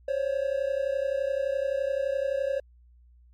triangle tone pair together, 532.3 / 564 Hz, C5 / C#5, +30 / +30 cents, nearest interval minor second, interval 100 cents, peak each -26 dBFS, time 0.08-2.6 s, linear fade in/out 5 ms, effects added 60 Hz sine -53 dBFS peak until 3.33 s + MP3 96 kbps

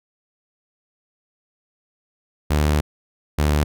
sawtooth tone pair in turn, 74.8 / 74.44 Hz, D2 / D2, +32 / +24 cents, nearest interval unison, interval 8 cents, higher first, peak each -12 dBFS, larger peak neither, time 2.5-2.81 / 3.38-3.64 s, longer first, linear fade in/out 10 ms, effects none

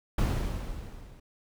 brown noise with level ramp, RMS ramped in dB -24 to -50 dBFS, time 0.18-1.2 s, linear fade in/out 5 ms, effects none

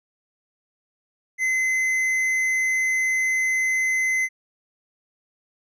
sine tone with tanh clipping, 2049 Hz, C7, 37 cents flat, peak -21 dBFS, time 1.38-4.29 s, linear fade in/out 50 ms, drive 9 dB, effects none

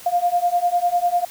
sine beating tone pair, 698.5 / 708.5 Hz, F5 / F5, 0 / +25 cents, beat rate 10 Hz, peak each -20 / -19 dBFS, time 0.06-1.25 s, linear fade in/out 5 ms, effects white hiss -41 dBFS RMS until 1.3 s

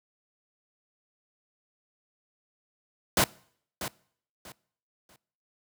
pink noise with echo, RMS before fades -22 dBFS, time 3.17-3.24 s, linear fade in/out 2 ms, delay 640 ms, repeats 3, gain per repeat -12 dB, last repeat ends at 5.16 s, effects noise-tail reverb RT60 0.6 s tail -23 dB re dry + high-pass 80 Hz 12 dB/octave

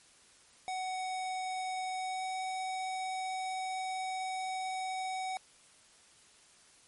square tone with pitch glide, 747 to 752.6 Hz, F#5 to F#5, +16 to +29 cents, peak -35 dBFS, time 0.68-5.37 s, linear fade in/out 0 ms, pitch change +13 cents, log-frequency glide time 1.93-2.27 s, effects white hiss -61 dBFS RMS until 6.87 s + MP3 48 kbps

